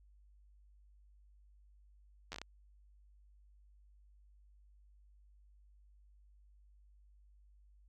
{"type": "slowing click train", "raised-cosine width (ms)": 0.2, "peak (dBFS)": -26, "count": 6, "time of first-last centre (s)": [2.32, 2.416], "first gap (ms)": 10, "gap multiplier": 1.33, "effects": ["added 50 Hz sine -61 dBFS peak until 7.88 s"]}